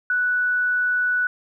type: tone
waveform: sine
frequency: 1480 Hz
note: F#6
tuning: in tune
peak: -18 dBFS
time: 0.1-1.27 s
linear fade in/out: 2 ms
effects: 10-bit